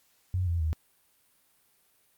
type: tone with pitch steps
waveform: sine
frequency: 91.7 / 85.07 / 78.91 Hz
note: F#2 / F2 / D#2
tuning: -15 / -45 / +25 cents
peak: -25 dBFS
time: 0.34-0.73 s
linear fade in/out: 0 ms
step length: 130 ms
effects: white hiss -67 dBFS RMS until 2.17 s + Opus 48 kbps